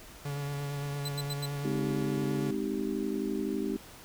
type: tone with vibrato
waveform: 45% pulse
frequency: 142.5 Hz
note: C#3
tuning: 48 cents sharp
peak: -33 dBFS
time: 0.25-2.51 s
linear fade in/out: 5 ms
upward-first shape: sine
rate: 8.8 Hz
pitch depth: 18 cents each way
type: tone bursts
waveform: sawtooth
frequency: 4021 Hz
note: B7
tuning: 30 cents sharp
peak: -32 dBFS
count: 4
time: 1.05-1.459 s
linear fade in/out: 5 ms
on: 37 ms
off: 87 ms
type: chord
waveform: sine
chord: Ab major seventh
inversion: none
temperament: just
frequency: 207.7 / 259.6 / 311.5 / 389.3 Hz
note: Ab3 / C4 / Eb4 / G4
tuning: 0 / -13 / +2 / -12 cents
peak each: -35 dBFS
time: 1.64-3.77 s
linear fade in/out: 10 ms
effects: pink hiss -50 dBFS RMS until 4.04 s